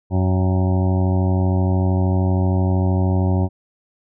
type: harmonic tone with a mistuned harmonic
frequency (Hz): 93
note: F#2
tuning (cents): +9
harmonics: 1 / 2 / 3 / 4 / 6 / 7 / 8 / 9 / 10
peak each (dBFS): -16 / -22 / -26 / -28 / -32 / -33 / -34 / -35 / -36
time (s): 0.1-3.49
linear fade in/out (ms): 50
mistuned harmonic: 9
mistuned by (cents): -37
effects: none